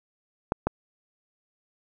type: clicks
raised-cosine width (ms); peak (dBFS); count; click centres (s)
1; -9; 2; 0.521 / 0.67
effects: none